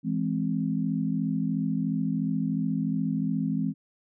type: chord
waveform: sine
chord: E augmented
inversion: none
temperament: equal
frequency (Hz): 164.81 / 207.7 / 261.6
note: E3 / G#3 / B#3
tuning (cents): 0 / 0 / 0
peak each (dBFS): -29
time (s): 0.03-3.74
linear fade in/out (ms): 50
effects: none